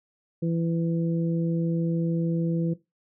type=harmonic tone; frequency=166.7 Hz; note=E3; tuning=20 cents sharp; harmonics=1 / 2 / 3; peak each=-24 / -30 / -34 dBFS; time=0.42-2.74 s; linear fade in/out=10 ms; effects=noise-tail reverb RT60 0.2 s tail -17 dB re dry